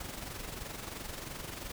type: noise with amplitude modulation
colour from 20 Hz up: pink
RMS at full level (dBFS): -40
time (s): 0-1.72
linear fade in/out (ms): 5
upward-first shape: sine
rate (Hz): 23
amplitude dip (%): 55
effects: none